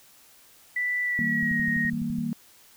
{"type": "tone with pitch glide", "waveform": "sine", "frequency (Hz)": [1975.5, 1870], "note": ["B6", "A#6"], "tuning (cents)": [0, 5], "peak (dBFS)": -24, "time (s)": [0.76, 1.9], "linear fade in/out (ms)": 5, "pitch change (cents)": -95, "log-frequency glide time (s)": [1.03, 1.64]}
{"type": "chord", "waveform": "sine", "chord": "E diminished", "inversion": "none", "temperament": "equal with one note detuned", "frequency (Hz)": [160.58, 196, 233.1], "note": ["E3", "G3", "Bb3"], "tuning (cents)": [-45, 0, 0], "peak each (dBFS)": [-33, -33, -28], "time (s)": [1.19, 2.33], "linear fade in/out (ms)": 0}
{"type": "click train", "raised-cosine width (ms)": 5, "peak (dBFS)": -28, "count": 10, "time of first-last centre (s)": [1.43, 2.186], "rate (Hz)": 11.9}
{"effects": ["white hiss -55 dBFS RMS until 2.76 s"]}